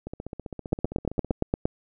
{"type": "two click trains", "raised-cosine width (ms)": 2, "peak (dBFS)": [-9, -21], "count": [9, 20], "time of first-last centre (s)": [[0.73, 1.655], [0.07, 1.312]], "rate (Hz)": [8.65, 15.3], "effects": []}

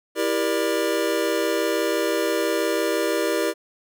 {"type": "chord", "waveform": "square", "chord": "E half-diminished seventh", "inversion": "none", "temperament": "just", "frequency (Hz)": [329.6, 395.6, 474.7, 593.3], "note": ["E4", "G4", "Bb4", "D5"], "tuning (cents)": [0, 16, 31, 18], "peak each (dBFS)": -27, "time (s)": [0.15, 3.54], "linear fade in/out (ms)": 50, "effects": []}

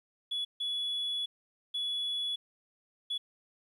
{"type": "tone bursts at uneven times", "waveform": "sine", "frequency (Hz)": 3400, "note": "G#7", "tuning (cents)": 40, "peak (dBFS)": -29, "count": 4, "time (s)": [[0.31, 0.45], [0.6, 1.26], [1.74, 2.36], [3.1, 3.18]], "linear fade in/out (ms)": 10, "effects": ["tanh soft clip ceiling -29 dBFS", "11-bit"]}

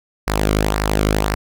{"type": "tone with flanger", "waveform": "sawtooth", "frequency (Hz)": 51.91, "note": "G#1", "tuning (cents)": 0, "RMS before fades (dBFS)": -18, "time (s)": [0.27, 1.35], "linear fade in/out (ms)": 10, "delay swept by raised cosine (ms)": [0.29, 1.16], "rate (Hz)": 1.9, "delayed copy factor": -0.6, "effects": []}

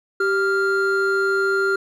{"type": "tone pair together", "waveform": "triangle", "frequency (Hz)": [389.2, 1397.4], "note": ["G4", "F6"], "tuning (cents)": [-12, 1], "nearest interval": "octave + minor seventh", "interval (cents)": 2213, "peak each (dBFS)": -18, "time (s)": [0.2, 1.76], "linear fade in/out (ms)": 5, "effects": []}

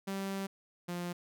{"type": "tone pair in turn", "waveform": "sawtooth", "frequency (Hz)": [194.9, 175.49], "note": ["G3", "F3"], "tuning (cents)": [-10, 9], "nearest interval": "major second", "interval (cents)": 181, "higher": "first", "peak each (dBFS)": [-31, -32], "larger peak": "first", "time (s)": [[0.07, 0.47], [0.88, 1.13]], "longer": "first", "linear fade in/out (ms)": 10, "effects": []}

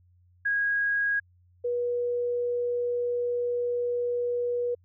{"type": "tone pair in turn", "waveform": "sine", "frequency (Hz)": [1644, 484.3], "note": ["G#6", "B4"], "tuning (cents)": [-18, -34], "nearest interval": "octave + major sixth", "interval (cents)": 2116, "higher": "first", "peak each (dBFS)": [-23, -25], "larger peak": "first", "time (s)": [[0.45, 1.2], [1.64, 4.75]], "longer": "second", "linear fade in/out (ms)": 10, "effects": ["added 89 Hz sine -58 dBFS peak until 4.84 s"]}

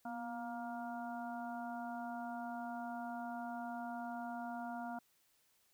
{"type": "harmonic tone with a mistuned harmonic", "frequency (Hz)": 235.2, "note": "A#3", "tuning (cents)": 16, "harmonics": [1, 3, 4, 5, 6], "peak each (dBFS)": [-45, -44, -50, -59, -51], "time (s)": [0.05, 4.99], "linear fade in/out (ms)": 5, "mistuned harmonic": 1, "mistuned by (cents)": 48, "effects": ["white hiss -74 dBFS RMS until 5.73 s"]}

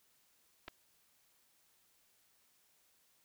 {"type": "clicks", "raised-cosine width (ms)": 0.3, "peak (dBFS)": -30, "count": 2, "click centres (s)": [0.68, 0.683], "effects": ["white hiss -72 dBFS RMS until 3.24 s"]}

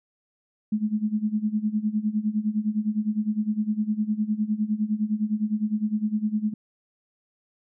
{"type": "tone with tremolo", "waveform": "sine", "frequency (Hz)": 213.3, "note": "G#3", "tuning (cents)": 46, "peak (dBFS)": -19, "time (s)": [0.72, 6.54], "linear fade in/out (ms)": 5, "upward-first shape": "sine", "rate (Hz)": 9.8, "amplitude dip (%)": 85, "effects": []}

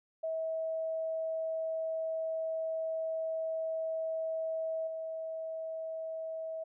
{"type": "tone with level steps", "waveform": "sine", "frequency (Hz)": 645, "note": "E5", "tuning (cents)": -38, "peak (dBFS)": [-32, -36], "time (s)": [0.23, 6.64], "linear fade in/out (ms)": 10, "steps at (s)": 4.87, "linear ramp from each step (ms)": 5, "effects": []}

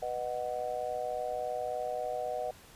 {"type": "chord", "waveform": "sine", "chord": "B major", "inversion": "none", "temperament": "just", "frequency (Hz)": [493.9, 617.4, 740.8], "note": ["B4", "D#5", "F#5"], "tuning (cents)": [0, -14, 2], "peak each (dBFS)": [-38, -36, -36], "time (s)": [0.02, 2.51], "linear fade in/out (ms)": 5, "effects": ["pink hiss -55 dBFS RMS until 2.75 s", "resampled to 32000 Hz"]}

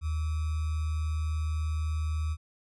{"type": "tone with sample-and-hold", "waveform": "sine", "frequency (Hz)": 78.2, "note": "D#2", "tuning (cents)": 9, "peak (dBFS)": -27, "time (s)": [0.01, 2.37], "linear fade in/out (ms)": 50, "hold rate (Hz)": 1225, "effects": ["resampled to 24000 Hz"]}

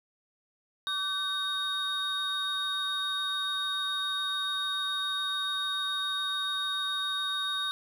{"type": "tone cluster", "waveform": "triangle", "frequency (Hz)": [1153, 1531, 3730], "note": ["D6", "G6", "A#7"], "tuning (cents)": [-32, -41, 0], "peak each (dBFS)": [-35, -35, -29], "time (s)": [0.87, 7.71], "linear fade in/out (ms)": 0, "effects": []}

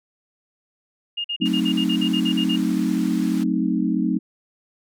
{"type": "tone bursts", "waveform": "sine", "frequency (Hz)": 2837, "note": "F7", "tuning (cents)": 27, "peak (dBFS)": -23, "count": 12, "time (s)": [1.17, 2.564], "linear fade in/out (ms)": 10, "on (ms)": 74, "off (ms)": 46}
{"type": "chord", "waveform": "sine", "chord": "F# diminished seventh", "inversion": "none", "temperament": "equal", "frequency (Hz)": [185, 220, 261.6, 311.1], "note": ["F#3", "A3", "C4", "Eb4"], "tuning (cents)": [0, 0, 0, 0], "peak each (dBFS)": -24, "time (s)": [1.4, 4.19], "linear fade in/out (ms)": 20}
{"type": "band-pass noise", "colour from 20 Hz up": "pink", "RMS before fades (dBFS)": -41, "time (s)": [1.45, 3.44], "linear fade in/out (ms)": 10, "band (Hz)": [890, 12000], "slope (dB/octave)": 12}
{"effects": []}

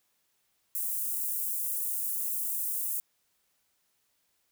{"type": "high-pass noise", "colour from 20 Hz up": "white", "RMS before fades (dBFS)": -32, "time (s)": [0.75, 3], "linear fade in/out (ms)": 0, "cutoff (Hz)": 9300, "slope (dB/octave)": 24, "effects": ["white hiss -74 dBFS RMS until 4.51 s"]}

